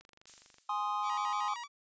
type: click train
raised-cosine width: 0.2 ms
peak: -40 dBFS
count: 15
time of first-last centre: 0.01-0.584 s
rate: 24.4 Hz
type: noise with exponential decay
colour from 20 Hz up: violet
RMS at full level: -42 dBFS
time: 0.27-1.15 s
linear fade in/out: 2 ms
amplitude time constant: 190 ms
type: chord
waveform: triangle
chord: Ab major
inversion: none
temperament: equal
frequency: 830.6 / 1046.5 / 1244.5 Hz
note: Ab5 / C6 / Eb6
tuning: 0 / 0 / 0 cents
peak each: -34 dBFS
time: 0.69-1.54 s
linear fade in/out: 5 ms
type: tone with vibrato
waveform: sawtooth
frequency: 1046.5 Hz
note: C6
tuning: in tune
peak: -36 dBFS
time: 1.02-1.68 s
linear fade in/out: 50 ms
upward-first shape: square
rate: 6.5 Hz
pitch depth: 160 cents each way
effects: resampled to 16000 Hz